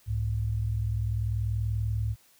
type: tone pair together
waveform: sine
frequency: 66.01 / 106.5 Hz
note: C2 / G#2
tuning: +16 / +44 cents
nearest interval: minor sixth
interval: 828 cents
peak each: -31 / -27 dBFS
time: 0.06-2.16 s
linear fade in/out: 50 ms
effects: white hiss -61 dBFS RMS until 2.39 s